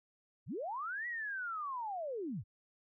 sine linear two-way sweep, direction up then down, 73.42 to 1958 to 73.42 Hz, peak -37 dBFS, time 0.46-2.44 s, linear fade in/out 50 ms, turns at 1.07 s, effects none

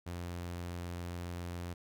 sawtooth tone, 87.31 Hz, F2, in tune, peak -35 dBFS, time 0.06-1.74 s, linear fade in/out 10 ms, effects none

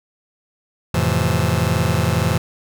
sawtooth chord, F major seventh, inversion none, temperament just, 87.31 / 109.13 / 130.96 / 163.7 Hz, F2 / A2 / C3 / E3, 0 / -14 / +2 / -12 cents, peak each -17 dBFS, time 0.94-2.38 s, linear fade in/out 5 ms, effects none

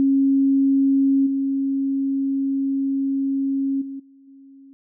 sine tone with level steps, 272.6 Hz, C#4, 29 cents flat, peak -14 / -19 / -29 / -47 / -43 dBFS, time 0-4.73 s, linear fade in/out 0 ms, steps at 1.26 / 3.81 / 3.99 / 4.27 s, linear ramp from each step 10 ms, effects none

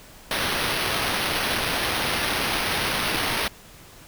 white noise with sample-and-hold, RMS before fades -25 dBFS, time 0.31-3.48 s, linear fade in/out 2 ms, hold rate 7350 Hz, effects pink hiss -47 dBFS RMS until 4.07 s

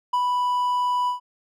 triangle tone with ADSR envelope, 987.8 Hz, B5, in tune, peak -16 dBFS, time 0.13-1.2 s, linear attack 8 ms, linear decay 59 ms, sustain -2 dB, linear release 120 ms, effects none

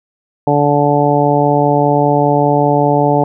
harmonic tone, 145.1 Hz, D3, 21 cents flat, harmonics 1 / 2 / 3 / 4 / 5 / 6, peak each -16 / -16 / -16 / -16 / -16 / -16 dBFS, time 0.47-3.24 s, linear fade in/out 2 ms, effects none

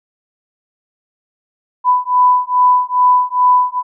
sine beating tone pair, 995 / 997.4 Hz, B5 / B5, +13 / +17 cents, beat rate 2.4 Hz, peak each -12 dBFS, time 1.84-3.83 s, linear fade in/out 50 ms, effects none

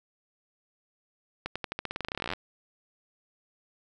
accelerating click train, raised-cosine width 0.3 ms, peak -16 dBFS, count 24, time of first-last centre 1.46-2.335 s, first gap 96 ms, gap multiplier 0.9, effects none

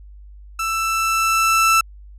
30% pulse tone with level ramp, 1327 Hz, E6, 11 cents sharp, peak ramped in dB -18 to -9 dBFS, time 0.59-1.81 s, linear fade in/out 5 ms, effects added 50 Hz sine -38 dBFS peak until 2.18 s + resampled to 32000 Hz

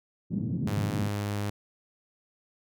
white band-pass noise, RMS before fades -31 dBFS, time 0.3-1.09 s, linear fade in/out 20 ms, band 120 to 210 Hz, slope 24 dB/octave
sawtooth tone, 102.6 Hz, G#2, 21 cents flat, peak -25 dBFS, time 0.67-1.5 s, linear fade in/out 5 ms
effects none

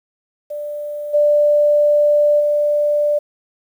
sine tone with level steps, 590 Hz, D5, 8 cents sharp, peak -23 / -10 / -13 dBFS, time 0.5-3.19 s, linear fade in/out 10 ms, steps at 1.13 / 2.39 s, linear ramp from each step 20 ms, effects 8-bit

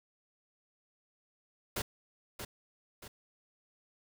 pink noise with echo, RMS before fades -35 dBFS, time 1.76-1.82 s, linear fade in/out 5 ms, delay 630 ms, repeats 2, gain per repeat -7 dB, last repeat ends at 3.08 s, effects none

